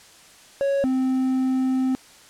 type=tone pair in turn; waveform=triangle; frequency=554.4 / 260.2 Hz; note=C#5 / C4; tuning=0 / -9 cents; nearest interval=octave + minor second; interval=1309 cents; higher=first; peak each=-17 dBFS; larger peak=neither; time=0.61-0.84 / 0.84-1.95 s; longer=second; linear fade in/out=0 ms; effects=white hiss -49 dBFS RMS until 2.29 s + low-pass 9000 Hz 12 dB/octave